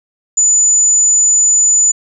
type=tone; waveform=sine; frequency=6990 Hz; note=A8; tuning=12 cents flat; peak=-7 dBFS; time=0.37-1.92 s; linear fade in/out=10 ms; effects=none